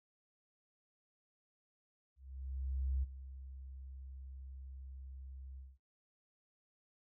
sine tone with ADSR envelope, 66.2 Hz, C2, 21 cents sharp, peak -32 dBFS, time 2.16-5.78 s, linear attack 870 ms, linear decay 19 ms, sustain -15 dB, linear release 200 ms, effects noise-tail reverb RT60 0.2 s tail -21 dB re dry

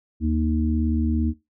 harmonic tone, 77.78 Hz, D#2, in tune, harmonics 1 / 3 / 4, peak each -22 / -23 / -28 dBFS, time 0.2-1.34 s, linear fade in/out 50 ms, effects noise-tail reverb RT60 0.2 s tail -17 dB re dry

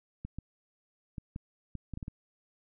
clicks, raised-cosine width 5 ms, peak -26 dBFS, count 9, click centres 0.25 / 0.386 / 1.182 / 1.361 / 1.753 / 1.937 / 1.974 / 2.028 / 2.081 s, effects none

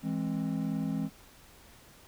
triangle chord, E augmented, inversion none, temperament equal with one note detuned, 164.81 / 207.7 / 265 Hz, E3 / G#3 / B#3, 0 / 0 / +22 cents, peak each -32 dBFS, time 0.02-1.1 s, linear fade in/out 50 ms, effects pink hiss -56 dBFS RMS until 2.07 s

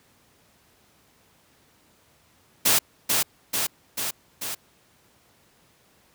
white noise with echo, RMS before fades -19 dBFS, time 2.65-2.79 s, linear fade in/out 10 ms, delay 440 ms, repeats 4, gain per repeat -3 dB, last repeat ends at 4.55 s, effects pink hiss -60 dBFS RMS until 6.14 s + high-pass 80 Hz 12 dB/octave

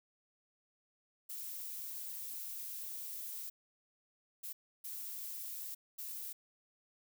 violet noise bursts at uneven times, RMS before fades -44 dBFS, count 4, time 1.29-3.5 / 4.43-4.53 / 4.84-5.75 / 5.98-6.33 s, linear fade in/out 10 ms, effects none

